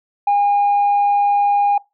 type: tone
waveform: sine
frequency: 813 Hz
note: G#5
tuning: 37 cents flat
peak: -10 dBFS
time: 0.27-1.78 s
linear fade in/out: 5 ms
effects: noise-tail reverb RT60 0.2 s tail -22 dB re dry + tanh soft clip ceiling -10 dBFS